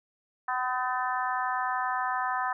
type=harmonic tone with a mistuned harmonic; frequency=252.8 Hz; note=B3; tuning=41 cents sharp; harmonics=3 / 4 / 5 / 6 / 7; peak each=-32 / -31 / -33 / -37 / -36 dBFS; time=0.48-2.53 s; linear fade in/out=5 ms; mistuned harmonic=6; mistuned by=+15 cents; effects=none